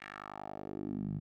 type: tone with band-pass filter sweep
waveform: 10% pulse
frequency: 50.6 Hz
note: G#1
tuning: 44 cents flat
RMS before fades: -41 dBFS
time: 0-1.2 s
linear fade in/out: 20 ms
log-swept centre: 2100 to 140 Hz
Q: 2.6
effects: none